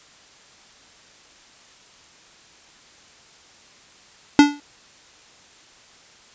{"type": "tone with exponential decay", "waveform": "square", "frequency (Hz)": 290.1, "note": "D4", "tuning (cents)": -21, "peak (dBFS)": -5, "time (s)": [4.39, 4.6], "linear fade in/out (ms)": 1, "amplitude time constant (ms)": 45, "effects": ["white hiss -50 dBFS RMS until 6.34 s", "resampled to 16000 Hz"]}